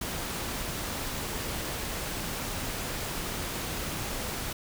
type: noise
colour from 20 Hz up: pink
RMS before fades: -34 dBFS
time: 0.01-4.53 s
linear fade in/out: 5 ms
effects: none